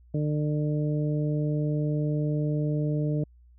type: harmonic tone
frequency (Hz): 150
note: D3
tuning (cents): +37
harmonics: 1 / 2 / 3 / 4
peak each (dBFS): -25 / -31 / -35 / -37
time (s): 0.14-3.24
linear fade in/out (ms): 5
effects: added 60 Hz sine -52 dBFS peak until 3.58 s